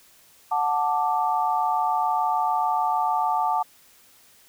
sine chord, D major, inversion first, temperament just, 734.2 / 881 / 1174.7 Hz, F#5 / A5 / D6, -14 / +2 / 0 cents, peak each -25 / -23 / -27 dBFS, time 0.51-3.63 s, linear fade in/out 10 ms, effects white hiss -55 dBFS RMS until 4.48 s

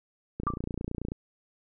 click train, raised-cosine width 3 ms, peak -20 dBFS, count 22, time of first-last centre 0.4-1.119 s, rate 29.2 Hz
sine tone with exponential decay, 1174.7 Hz, D6, in tune, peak -22 dBFS, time 0.47-0.58 s, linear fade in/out 1 ms, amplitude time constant 23 ms
effects none

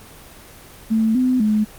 sine tone with pitch steps, 221.7 / 254.5 / 213.4 Hz, A3 / C4 / G#3, +13 / -48 / +47 cents, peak -14 dBFS, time 0.9-1.65 s, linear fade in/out 20 ms, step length 250 ms, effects pink hiss -42 dBFS RMS until 1.78 s + Opus 24 kbps

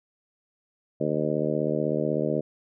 harmonic tone, 76.1 Hz, D#2, 38 cents flat, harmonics 2 / 3 / 4 / 5 / 6 / 7 / 8, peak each -31 / -31 / -31 / -31 / -31 / -31 / -31 dBFS, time 1-2.41 s, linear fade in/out 10 ms, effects none

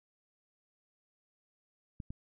clicks, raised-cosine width 5 ms, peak -29 dBFS, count 2, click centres 2.002 / 2.105 s, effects none

